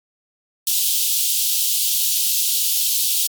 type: high-pass noise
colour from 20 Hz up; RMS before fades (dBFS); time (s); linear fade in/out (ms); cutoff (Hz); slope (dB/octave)
white; -19; 0.67-3.27; 2; 2900; 48
effects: Opus 48 kbps